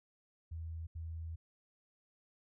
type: tone bursts at uneven times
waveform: sine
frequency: 81.7 Hz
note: E2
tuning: 15 cents flat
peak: -40 dBFS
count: 2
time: 0.51-0.87 / 0.95-1.36 s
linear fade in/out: 10 ms
effects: none